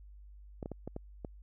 clicks, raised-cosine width 2 ms, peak -26 dBFS, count 6, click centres 0.628 / 0.659 / 0.717 / 0.876 / 0.964 / 1.248 s, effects added 50 Hz sine -50 dBFS peak until 1.42 s

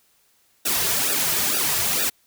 white noise with flanger, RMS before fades -22 dBFS, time 0.65-2.1 s, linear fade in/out 10 ms, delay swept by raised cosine 0.93 to 3.93 ms, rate 2.2 Hz, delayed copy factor -0.95, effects white hiss -62 dBFS RMS until 2.26 s

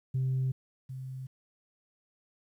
sine tone with echo, 130.81 Hz, C3, in tune, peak -25 dBFS, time 0.14-0.52 s, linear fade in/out 10 ms, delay 750 ms, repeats 1, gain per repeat -12 dB, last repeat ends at 1.27 s, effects tanh soft clip ceiling -24 dBFS + 11-bit

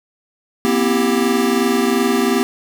square chord, C dominant seventh, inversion third, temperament equal with one note detuned, 238.9 / 261.6 / 329.6 / 392 Hz, Bb3 / C4 / E4 / G4, +43 / 0 / 0 / 0 cents, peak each -19 / -21 / -24 / -19 dBFS, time 0.65-2.43 s, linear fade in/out 0 ms, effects none

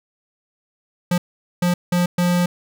square tone bursts at uneven times, 176.6 Hz, F3, 20 cents sharp, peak -16 dBFS, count 4, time 1.11-1.18 / 1.62-1.74 / 1.92-2.06 / 2.18-2.46 s, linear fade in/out 5 ms, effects none

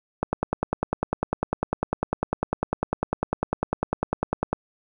click train, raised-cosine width 1 ms, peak -8 dBFS, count 44, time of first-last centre 0.23-4.53 s, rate 10 Hz, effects none

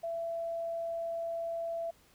sine tone, 669 Hz, E5, 25 cents sharp, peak -33 dBFS, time 0.03-1.91 s, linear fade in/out 10 ms, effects pink hiss -64 dBFS RMS until 2.14 s

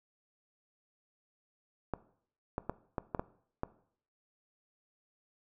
clicks, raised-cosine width 1 ms, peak -19 dBFS, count 7, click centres 1.937 / 2.581 / 2.696 / 2.982 / 3.148 / 3.195 / 3.634 s, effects noise-tail reverb RT60 0.6 s tail -18 dB re dry

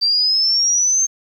sine exponential sweep, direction up, 4651 to 6380 Hz, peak -13 dBFS, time 0.01-1.07 s, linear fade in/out 20 ms, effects 8-bit

